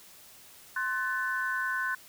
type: tone cluster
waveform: sine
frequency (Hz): 1049 / 1500 / 1751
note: C6 / F#6 / A6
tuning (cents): +4 / +23 / -9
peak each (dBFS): -35 / -30 / -35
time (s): 0.76-1.95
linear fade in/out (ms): 5
effects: white hiss -53 dBFS RMS until 2.08 s